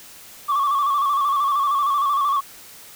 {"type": "tone with vibrato", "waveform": "sine", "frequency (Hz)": 1133, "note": "C#6", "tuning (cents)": 37, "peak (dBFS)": -15, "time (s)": [0.48, 2.41], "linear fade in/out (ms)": 20, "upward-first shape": "square", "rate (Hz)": 13, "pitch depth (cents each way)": 55, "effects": ["tanh soft clip ceiling -15 dBFS", "white hiss -43 dBFS RMS until 2.95 s"]}